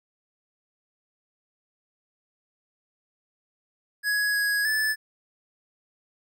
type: tone with pitch steps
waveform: square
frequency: 1673 / 1663 / 1741 Hz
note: G#6 / G#6 / A6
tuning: +12 / +2 / -19 cents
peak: -23 dBFS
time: 4.03-4.96 s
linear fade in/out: 50 ms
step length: 310 ms
effects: none